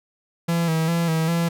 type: tone with vibrato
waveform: 45% pulse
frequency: 164.81 Hz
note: E3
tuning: in tune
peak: -19 dBFS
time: 0.48-1.49 s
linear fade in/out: 10 ms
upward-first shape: square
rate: 2.5 Hz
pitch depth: 40 cents each way
effects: none